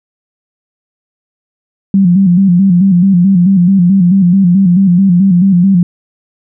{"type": "tone with vibrato", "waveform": "sine", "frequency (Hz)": 185, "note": "F#3", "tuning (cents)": 0, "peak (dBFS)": -4, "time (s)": [1.94, 5.83], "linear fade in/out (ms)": 2, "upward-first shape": "square", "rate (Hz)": 4.6, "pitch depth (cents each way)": 93, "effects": []}